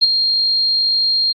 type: tone with ADSR envelope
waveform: sine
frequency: 4217 Hz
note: C8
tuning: 13 cents sharp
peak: -6 dBFS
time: 0.01-1.33 s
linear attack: 23 ms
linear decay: 25 ms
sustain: -7 dB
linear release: 20 ms
effects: AAC 48 kbps